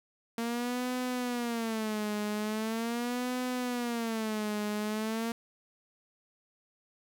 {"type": "tone with vibrato", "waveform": "sawtooth", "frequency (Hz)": 229.4, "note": "A#3", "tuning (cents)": -28, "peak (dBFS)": -27, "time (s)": [0.38, 5.32], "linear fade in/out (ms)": 2, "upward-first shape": "sine", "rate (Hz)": 0.41, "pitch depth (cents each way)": 160, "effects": []}